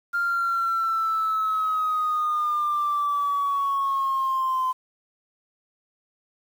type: linear sweep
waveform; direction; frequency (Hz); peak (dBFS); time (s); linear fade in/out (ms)
sine; down; 1400 to 1026; -20; 0.13-4.73; 20
effects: tanh soft clip ceiling -18 dBFS + 8-bit